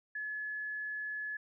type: tone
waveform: sine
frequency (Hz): 1708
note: G#6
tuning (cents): +48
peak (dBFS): -36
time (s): 0.15-1.37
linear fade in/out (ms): 5
effects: none